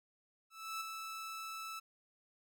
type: tone with ADSR envelope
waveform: sawtooth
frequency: 1314 Hz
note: E6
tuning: 6 cents flat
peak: -34 dBFS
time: 0.5-1.8 s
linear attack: 310 ms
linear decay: 6 ms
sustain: -5 dB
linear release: 13 ms
effects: none